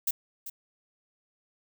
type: noise with echo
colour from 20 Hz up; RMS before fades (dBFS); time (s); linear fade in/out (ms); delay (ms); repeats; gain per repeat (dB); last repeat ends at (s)
violet; -27; 0.07-0.11; 5; 390; 1; -12; 0.5
effects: none